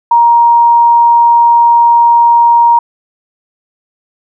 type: tone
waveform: sine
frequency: 940 Hz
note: A#5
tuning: 14 cents sharp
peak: -3 dBFS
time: 0.11-2.79 s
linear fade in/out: 5 ms
effects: none